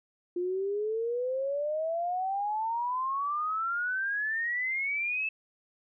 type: exponential sweep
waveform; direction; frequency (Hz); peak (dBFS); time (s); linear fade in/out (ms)
sine; up; 349.1 to 2637; -28; 0.36-5.29; 5
effects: none